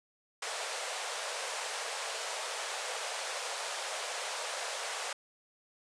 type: band-pass noise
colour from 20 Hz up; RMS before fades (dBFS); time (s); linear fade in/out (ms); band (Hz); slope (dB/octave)
pink; -38; 0.42-5.13; 5; 480 to 9500; 48
effects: none